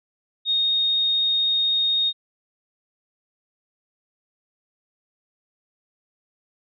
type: tone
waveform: sine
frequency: 3712 Hz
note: A#7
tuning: 8 cents flat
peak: -18 dBFS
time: 0.45-2.13 s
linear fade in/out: 50 ms
effects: none